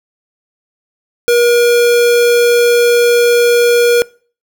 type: tone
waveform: square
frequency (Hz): 477.7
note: A#4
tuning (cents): +42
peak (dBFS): -8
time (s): 1.28-4.02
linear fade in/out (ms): 0
effects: noise-tail reverb RT60 0.4 s tail -23 dB re dry